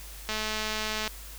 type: click train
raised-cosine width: 0.2 ms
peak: -14 dBFS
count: 171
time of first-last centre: 0.29-1.077 s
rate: 216 Hz
effects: added 50 Hz sine -43 dBFS peak until 1.38 s + white hiss -46 dBFS RMS until 1.38 s